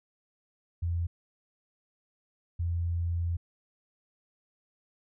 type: tone bursts at uneven times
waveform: sine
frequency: 85.4 Hz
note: F2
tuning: 38 cents flat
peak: -27 dBFS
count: 2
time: 0.82-1.07 / 2.59-3.37 s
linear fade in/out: 10 ms
effects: none